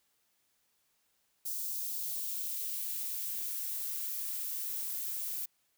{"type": "noise with high-pass filter sweep", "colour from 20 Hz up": "violet", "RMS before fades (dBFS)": -37, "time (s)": [1.45, 5.46], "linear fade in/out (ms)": 10, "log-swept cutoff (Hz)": [5100, 430], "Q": 1.1, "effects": ["white hiss -75 dBFS RMS until 5.77 s"]}